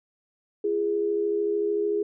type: tone pair together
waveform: sine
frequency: 339.8 / 413.2 Hz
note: F4 / G#4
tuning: -47 / -9 cents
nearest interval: minor third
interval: 338 cents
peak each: -30 / -23 dBFS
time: 0.64-2.03 s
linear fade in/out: 5 ms
effects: none